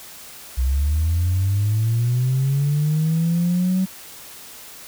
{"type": "linear sweep", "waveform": "sine", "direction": "up", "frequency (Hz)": [61.74, 190], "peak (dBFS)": -15, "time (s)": [0.57, 3.86], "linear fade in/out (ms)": 20, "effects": ["tanh soft clip ceiling -13 dBFS", "white hiss -40 dBFS RMS until 4.87 s"]}